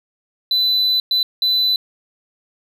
sine tone bursts at uneven times, 4001 Hz, B7, 22 cents sharp, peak -11 dBFS, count 3, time 0.51-1 / 1.11-1.23 / 1.42-1.76 s, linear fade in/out 2 ms, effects tanh soft clip ceiling -13 dBFS

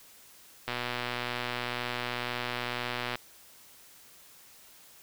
click train, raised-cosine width 0.3 ms, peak -16 dBFS, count 303, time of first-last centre 0.68-3.155 s, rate 122 Hz, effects white hiss -55 dBFS RMS until 5.02 s

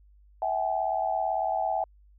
sine tone cluster, 655 / 763 / 841 Hz, E5 / G5 / G#5, -11 / -47 / +22 cents, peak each -30 / -28 / -31 dBFS, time 0.42-1.84 s, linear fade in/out 2 ms, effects added 50 Hz sine -54 dBFS peak until 2.18 s

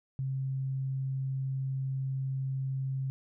sine tone, 133.6 Hz, C3, 36 cents sharp, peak -30 dBFS, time 0.19-3.1 s, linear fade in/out 0 ms, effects none

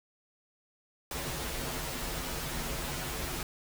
pink noise with comb filter, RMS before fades -36 dBFS, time 1.11-3.43 s, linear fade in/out 2 ms, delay 10 ms, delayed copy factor -0.95, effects none

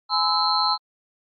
sine tone cluster, 839 / 1017 / 1308 / 4087 / 4255 Hz, G#5 / C6 / E6 / C8 / C8, +17 / -50 / -14 / -41 / +28 cents, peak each -25 dBFS, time 0.09-0.78 s, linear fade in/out 50 ms, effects Opus 48 kbps

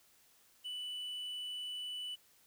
triangle tone, 2976 Hz, F#7, 9 cents sharp, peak -38 dBFS, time 0.64-2.16 s, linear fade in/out 20 ms, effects white hiss -67 dBFS RMS until 2.46 s

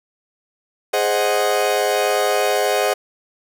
40% pulse chord, Ab dominant seventh, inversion none, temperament equal, 415.3 / 523.3 / 622.3 / 740 Hz, Ab4 / C5 / Eb5 / Gb5, 0 / 0 / 0 / 0 cents, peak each -21 dBFS, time 0.93-2.94 s, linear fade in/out 10 ms, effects none

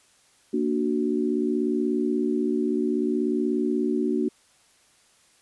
sine chord, Bb augmented, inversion none, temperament equal, 233.1 / 293.7 / 370 Hz, Bb3 / D4 / F#4, 0 / 0 / 0 cents, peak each -26 dBFS, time 0.53-4.29 s, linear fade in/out 10 ms, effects white hiss -60 dBFS RMS until 5.41 s + resampled to 24000 Hz

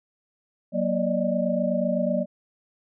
sine tone cluster, 185.7 / 236.8 / 582 / 610 Hz, F#3 / A#3 / D5 / D#5, +7 / +27 / -16 / -34 cents, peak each -27 dBFS, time 0.72-2.26 s, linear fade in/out 50 ms, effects none

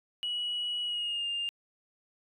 sine tone with pitch glide, 2923 to 2807 Hz, F#7 to F7, -22 to +8 cents, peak -29 dBFS, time 0.23-1.49 s, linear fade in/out 0 ms, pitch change -70 cents, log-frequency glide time 0.84-1.27 s, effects tanh soft clip ceiling -27 dBFS

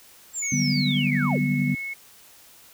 sine linear sweep, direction down, 7580 to 155.56 Hz, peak -26 dBFS, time 0.33-1.41 s, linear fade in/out 50 ms
sine tone with pitch glide, 2217 to 2193 Hz, C#7 to C#7, 0 to -19 cents, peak -29 dBFS, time 0.42-1.94 s, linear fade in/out 10 ms, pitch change -19 cents, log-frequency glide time 1.15-1.39 s
sine chord, G major seventh, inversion second, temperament equal, 146.83 / 185 / 196 / 246.9 Hz, D3 / F#3 / G3 / B3, 0 / 0 / 0 / 0 cents, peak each -24 / -30 / -28 / -24 dBFS, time 0.52-1.75 s, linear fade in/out 5 ms
effects tanh soft clip ceiling -9 dBFS + white hiss -51 dBFS RMS until 2.73 s

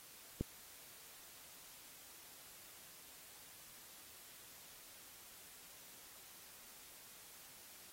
click, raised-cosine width 3 ms, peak -24 dBFS, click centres 0.41 s, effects white hiss -58 dBFS RMS until 7.92 s + AAC 48 kbps

